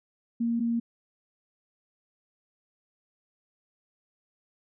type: tone pair in turn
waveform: sine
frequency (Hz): 233.1 / 233.1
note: A#3 / A#3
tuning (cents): 0 / 0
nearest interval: unison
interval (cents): 0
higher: neither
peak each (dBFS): -24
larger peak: neither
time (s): 0.4-0.6 / 0.6-0.8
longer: neither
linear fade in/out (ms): 10
effects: none